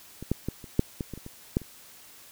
clicks, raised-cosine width 3 ms, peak -24 / -11 / -16 / -29 / -7 / -17 / -23 / -29 / -27 / -10 / -30 dBFS, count 11, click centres 0.226 / 0.316 / 0.486 / 0.642 / 0.794 / 1.008 / 1.137 / 1.176 / 1.264 / 1.569 / 1.617 s, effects white hiss -51 dBFS RMS until 2.31 s

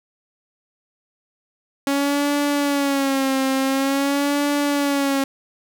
sawtooth tone with vibrato, 277.2 Hz, C#4, in tune, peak -14 dBFS, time 1.87-5.24 s, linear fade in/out 2 ms, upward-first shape sine, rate 0.47 Hz, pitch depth 70 cents each way, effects none

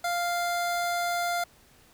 square tone pair together, 697.3 / 1396.9 Hz, F5 / F6, -3 / 0 cents, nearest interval octave, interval 1203 cents, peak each -28 / -33 dBFS, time 0.04-1.44 s, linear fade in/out 5 ms, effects pink hiss -58 dBFS RMS until 1.93 s

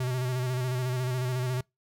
square tone with vibrato, 126.7 Hz, B2, 45 cents sharp, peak -28 dBFS, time 0-1.61 s, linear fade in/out 5 ms, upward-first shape square, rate 14 Hz, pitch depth 33 cents each way, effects noise-tail reverb RT60 0.2 s tail -26 dB re dry

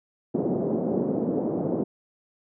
pink band-pass noise, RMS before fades -26 dBFS, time 0.34-1.84 s, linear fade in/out 10 ms, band 180 to 550 Hz, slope 24 dB/octave, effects none

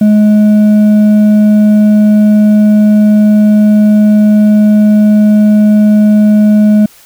sine tone with hard clipping, 210.7 Hz, G#3, 25 cents sharp, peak -4 dBFS, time 0.01-6.86 s, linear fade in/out 5 ms, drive 4 dB, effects white hiss -40 dBFS RMS until 7.05 s

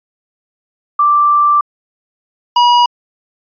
sine / square tone pair in turn, 1174.7 / 965.6 Hz, D6 / B5, 0 / -39 cents, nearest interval minor third, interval 339 cents, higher first, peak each -7 dBFS, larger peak neither, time 0.99-1.61 / 2.56-2.86 s, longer first, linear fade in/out 5 ms, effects resampled to 11025 Hz

